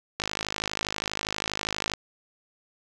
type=click train; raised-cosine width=0.2 ms; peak=-10 dBFS; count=92; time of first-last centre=0.2-1.937 s; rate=52.4 Hz; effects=none